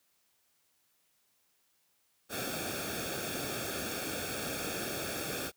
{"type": "noise with comb filter", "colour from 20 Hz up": "pink", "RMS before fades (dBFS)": -37, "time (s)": [2.29, 5.52], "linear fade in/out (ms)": 50, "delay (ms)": 1, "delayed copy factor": -0.8, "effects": ["white hiss -73 dBFS RMS until 5.56 s", "high-pass 60 Hz 12 dB/octave"]}